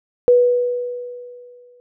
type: tone with exponential decay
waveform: sine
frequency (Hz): 489.8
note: B4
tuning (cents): -14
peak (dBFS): -7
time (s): 0.28-1.8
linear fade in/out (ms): 0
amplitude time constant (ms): 330
effects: none